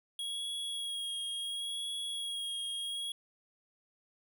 square tone with vibrato, 3304 Hz, G#7, 10 cents flat, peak -36 dBFS, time 0.19-3.12 s, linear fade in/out 2 ms, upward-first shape sine, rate 0.71 Hz, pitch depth 24 cents each way, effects none

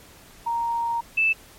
sine tone pair in turn, 932.3 / 2637 Hz, A#5 / E7, 0 / 0 cents, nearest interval octave + tritone, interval 1800 cents, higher second, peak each -22 / -17 dBFS, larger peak second, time 0.46-1.01 / 1.17-1.33 s, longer first, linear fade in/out 10 ms, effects pink hiss -49 dBFS RMS until 1.58 s + MP3 64 kbps

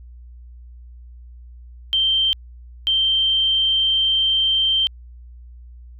sine tone bursts at uneven times, 3136 Hz, G7, in tune, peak -15 dBFS, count 2, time 1.93-2.33 / 2.87-4.87 s, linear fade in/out 0 ms, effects added 60 Hz sine -38 dBFS peak until 5.99 s

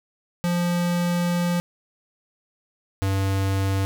square tone pair in turn, 174.61 / 97.04 Hz, F3 / G2, 0 / -17 cents, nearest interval minor seventh, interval 1017 cents, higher first, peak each -21 / -21 dBFS, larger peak neither, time 0.44-1.6 / 3.02-3.85 s, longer first, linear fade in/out 0 ms, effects none

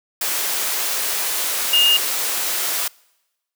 sine tone in noise, 2835 Hz, F7, 25 cents sharp, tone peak -12 dBFS, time 1.73-1.97 s, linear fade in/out 5 ms, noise white, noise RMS -22 dBFS, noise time 0.21-2.88 s, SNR +7 dB, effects noise-tail reverb RT60 1.0 s tail -26 dB re dry + high-pass 400 Hz 12 dB/octave

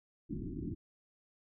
white low-pass noise, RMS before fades -40 dBFS, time 0.29-0.75 s, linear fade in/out 20 ms, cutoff 360 Hz, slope 96 dB/octave, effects none

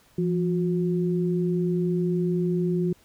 sine tone pair together, 171.5 / 361.6 Hz, F3 / F#4, -31 / -40 cents, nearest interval octave + minor second, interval 1291 cents, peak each -23 / -26 dBFS, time 0.18-2.93 s, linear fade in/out 5 ms, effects pink hiss -59 dBFS RMS until 3.04 s

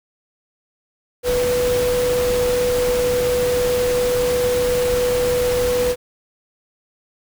sine tone in noise, 493.6 Hz, B4, 1 cent flat, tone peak -16 dBFS, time 1.23-5.96 s, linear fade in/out 50 ms, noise pink, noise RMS -26 dBFS, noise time 1.23-5.96 s, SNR +7 dB, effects none

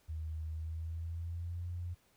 sine tone with pitch glide, 79 to 87.66 Hz, D#2 to F2, +27 to +7 cents, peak -37 dBFS, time 0.08-1.95 s, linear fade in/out 20 ms, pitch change +180 cents, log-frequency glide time 0.52-1.68 s, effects pink hiss -70 dBFS RMS until 2.16 s

